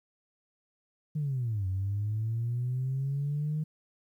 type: linear two-way sweep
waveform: sine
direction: down then up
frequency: 155.56 to 92.5 to 155.56 Hz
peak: -27 dBFS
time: 1.15-3.64 s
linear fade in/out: 10 ms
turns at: 1.67 s
effects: tanh soft clip ceiling -24 dBFS + 11-bit